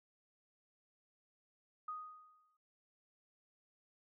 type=tone with exponential decay; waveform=sine; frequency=1244.5 Hz; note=D#6; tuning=in tune; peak=-39 dBFS; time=1.88-2.57 s; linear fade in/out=5 ms; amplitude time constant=150 ms; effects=noise-tail reverb RT60 0.5 s tail -22 dB re dry